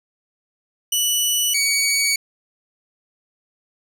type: tone pair in turn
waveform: 15% pulse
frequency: 2960 / 2253 Hz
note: F#7 / C#7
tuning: 0 / +28 cents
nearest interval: perfect fourth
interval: 472 cents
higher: first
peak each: -10 dBFS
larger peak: neither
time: 0.92-1.54 / 1.54-2.16 s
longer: neither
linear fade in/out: 5 ms
effects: none